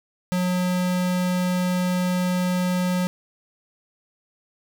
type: tone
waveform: square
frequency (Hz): 181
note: F#3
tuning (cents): -38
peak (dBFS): -21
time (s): 0.32-3.07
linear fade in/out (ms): 0
effects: none